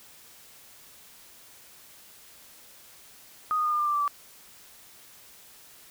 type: tone with pitch steps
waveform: sine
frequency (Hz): 1244.5 / 1231.6 / 1218.9 / 1206.3 / 1193.8 / 1181.5 / 1169.2 / 1157.1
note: D#6 / D#6 / D#6 / D6 / D6 / D6 / D6 / D6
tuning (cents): 0 / -18 / -36 / +46 / +28 / +10 / -8 / -26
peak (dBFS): -23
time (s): 3.51-4.078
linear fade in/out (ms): 0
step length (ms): 71
effects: white hiss -52 dBFS RMS until 5.9 s